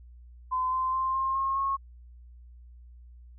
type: tone with pitch steps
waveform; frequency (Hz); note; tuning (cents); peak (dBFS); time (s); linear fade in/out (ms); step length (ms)
sine; 1024 / 1037.1 / 1050.4 / 1063.8 / 1077.4 / 1091.2; C6 / C6 / C6 / C6 / C#6 / C#6; -38 / -16 / +6 / +28 / -50 / -28; -25; 0.51-1.77; 20; 210
effects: added 60 Hz sine -47 dBFS peak until 3.38 s